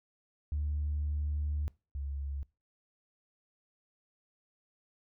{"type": "tone pair in turn", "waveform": "sine", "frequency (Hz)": [74, 69.85], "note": ["D2", "C#2"], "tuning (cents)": [14, 14], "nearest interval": "minor second", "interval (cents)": 100, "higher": "first", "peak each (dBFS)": [-29, -34], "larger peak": "first", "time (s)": [[0.52, 1.68], [1.95, 2.43]], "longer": "first", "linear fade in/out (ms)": 0, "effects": ["noise-tail reverb RT60 0.3 s tail -24 dB re dry", "tanh soft clip ceiling -26 dBFS"]}